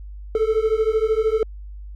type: beating tone pair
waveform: triangle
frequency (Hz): 433.1 / 446.1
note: A4 / A4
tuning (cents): -27 / +24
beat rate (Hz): 13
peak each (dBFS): -18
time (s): 0.35-1.43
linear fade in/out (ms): 2
effects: added 50 Hz sine -33 dBFS peak until 1.95 s